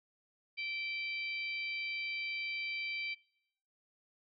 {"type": "harmonic tone", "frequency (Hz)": 778, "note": "G5", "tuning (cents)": -13, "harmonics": [3, 4, 5, 6], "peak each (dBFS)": [-37, -47, -50, -47], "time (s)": [0.57, 3.15], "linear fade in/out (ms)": 20, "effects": ["noise-tail reverb RT60 0.9 s tail -26 dB re dry"]}